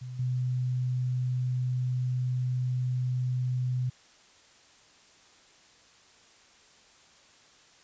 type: tone with level steps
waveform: sine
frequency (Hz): 126.1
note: B2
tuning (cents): +36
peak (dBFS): -36 / -26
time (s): 0.01-3.9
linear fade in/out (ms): 10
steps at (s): 0.19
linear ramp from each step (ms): 5
effects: white hiss -58 dBFS RMS until 7.83 s + resampled to 16000 Hz